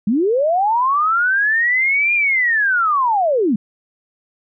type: linear two-way sweep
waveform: sine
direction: up then down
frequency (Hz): 190 to 2432 to 190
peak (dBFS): -13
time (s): 0.07-3.56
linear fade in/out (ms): 5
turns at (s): 2.14
effects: none